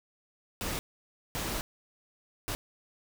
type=noise bursts at uneven times; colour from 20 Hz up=pink; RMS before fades=-34 dBFS; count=3; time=0.61-0.79 / 1.35-1.61 / 2.48-2.55 s; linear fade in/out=0 ms; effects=none